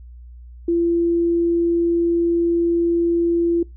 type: tone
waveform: sine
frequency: 340 Hz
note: F4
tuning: 46 cents flat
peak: -15 dBFS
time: 0.68-3.63 s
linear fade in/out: 5 ms
effects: noise-tail reverb RT60 0.2 s tail -23 dB re dry + added 60 Hz sine -37 dBFS peak until 3.76 s